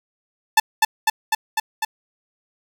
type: tone with echo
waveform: sawtooth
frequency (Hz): 880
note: A5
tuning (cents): 0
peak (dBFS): -6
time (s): 0.57-0.6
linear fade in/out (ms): 5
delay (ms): 250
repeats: 5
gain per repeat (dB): -2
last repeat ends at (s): 1.85
effects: none